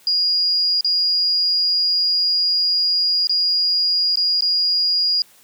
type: tone with dropouts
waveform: sine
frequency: 4862 Hz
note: D#8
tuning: 41 cents flat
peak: -15 dBFS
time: 0.07-5.22 s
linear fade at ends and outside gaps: 1 ms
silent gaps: 0.809-0.846 / 3.271-3.295 / 4.157-4.172 / 4.408-4.422 s
effects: white hiss -51 dBFS RMS until 5.43 s + high-pass 100 Hz 12 dB/octave